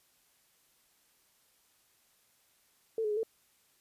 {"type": "tone with pitch steps", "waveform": "sine", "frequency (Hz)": [447.3, 423.9, 417.6, 447.2], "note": ["A4", "G#4", "G#4", "A4"], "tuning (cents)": [28, 35, 10, 28], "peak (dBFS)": -29, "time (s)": [2.98, 3.232], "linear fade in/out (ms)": 2, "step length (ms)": 63, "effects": ["white hiss -69 dBFS RMS until 3.8 s", "resampled to 32000 Hz"]}